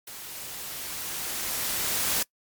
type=noise with level ramp; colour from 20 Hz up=white; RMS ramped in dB=-41 to -25 dBFS; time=0.07-2.23 s; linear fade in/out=5 ms; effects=noise-tail reverb RT60 0.1 s tail -24 dB re dry + MP3 96 kbps